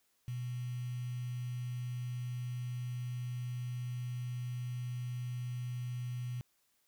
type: tone with quantisation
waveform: sine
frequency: 123.47 Hz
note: B2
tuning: in tune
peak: -36 dBFS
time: 0.28-6.41 s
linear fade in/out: 0 ms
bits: 9
effects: white hiss -75 dBFS RMS until 6.87 s